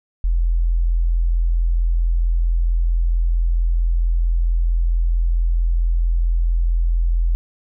sine tone, 42.24 Hz, E1, 43 cents sharp, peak -14 dBFS, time 0.24-7.35 s, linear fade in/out 0 ms, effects none

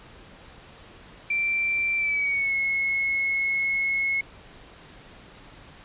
sine tone with pitch glide, 2349 to 2179 Hz, D7 to C#7, 0 to -30 cents, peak -22 dBFS, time 1.3-4.21 s, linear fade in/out 5 ms, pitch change -130 cents, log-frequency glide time 1.97-2.54 s, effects pink hiss -48 dBFS RMS until 5.84 s + resampled to 8000 Hz

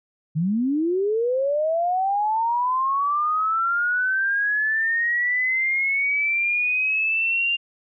sine linear sweep, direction up, 146.83 to 2802 Hz, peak -19 dBFS, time 0.35-7.57 s, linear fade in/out 20 ms, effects none

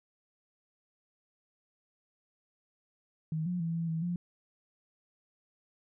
sine tone with pitch steps, 158.1 / 178.2 / 165.6 / 166.5 / 162.1 / 175.1 Hz, D#3 / F3 / E3 / E3 / E3 / F3, +28 / +35 / +8 / +18 / -29 / +5 cents, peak -30 dBFS, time 3.32-4.16 s, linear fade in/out 2 ms, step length 140 ms, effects none

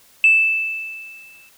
sine tone with exponential decay, 2637 Hz, E7, in tune, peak -7 dBFS, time 0.24-1.49 s, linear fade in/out 1 ms, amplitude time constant 270 ms, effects tanh soft clip ceiling -3 dBFS + white hiss -52 dBFS RMS until 1.57 s

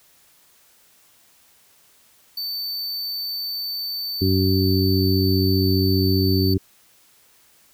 square tone, 4546 Hz, C#8, 43 cents sharp, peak -26 dBFS, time 2.37-6.54 s, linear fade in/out 5 ms
harmonic tone, 95 Hz, F#2, 46 cents sharp, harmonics 1 / 2 / 3 / 4, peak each -19 / -24 / -22 / -24 dBFS, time 4.21-6.58 s, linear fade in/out 10 ms
effects white hiss -56 dBFS RMS until 7.73 s

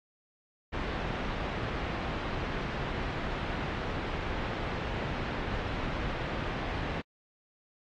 pink low-pass noise, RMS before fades -34 dBFS, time 0.72-7.02 s, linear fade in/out 20 ms, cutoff 2500 Hz, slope 12 dB/octave, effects low-pass 5000 Hz 12 dB/octave + AAC 48 kbps

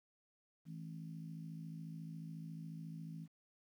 harmonic tone, 54.1 Hz, A1, 29 cents flat, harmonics 3 / 4 / 5, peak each -46 / -54 / -56 dBFS, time 0.65-3.28 s, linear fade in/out 50 ms, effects 12-bit

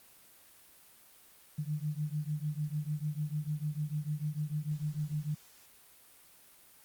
sine beating tone pair, 147.9 / 154.6 Hz, D3 / D#3, +13 / -11 cents, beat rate 6.7 Hz, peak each -35 / -36 dBFS, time 1.58-5.35 s, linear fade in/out 10 ms, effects white hiss -59 dBFS RMS until 6.84 s + Opus 32 kbps

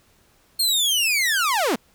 sawtooth linear sweep, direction down, 4299 to 190.1 Hz, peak -15 dBFS, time 0.59-1.76 s, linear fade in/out 10 ms, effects pink hiss -59 dBFS RMS until 1.94 s

